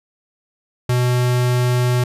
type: tone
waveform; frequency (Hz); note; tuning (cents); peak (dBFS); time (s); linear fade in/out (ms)
square; 123.9; B2; +6; -15; 0.89-2.04; 5
effects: resampled to 32000 Hz